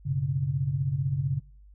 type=tone cluster; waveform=sine; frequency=95.5 / 124.2 / 139.9 Hz; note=G2 / B2 / C#3; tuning=-45 / +10 / +16 cents; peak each=-34 / -31 / -26 dBFS; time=0.05-1.4 s; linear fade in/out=20 ms; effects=noise-tail reverb RT60 0.5 s tail -24 dB re dry + added 50 Hz sine -49 dBFS peak until 1.74 s